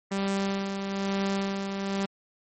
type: tone with tremolo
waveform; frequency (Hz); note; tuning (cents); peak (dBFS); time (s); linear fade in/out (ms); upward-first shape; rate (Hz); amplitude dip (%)
sawtooth; 196.4; G3; +4; -21; 0.11-2.06; 10; sine; 1.1; 45
effects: MP3 32 kbps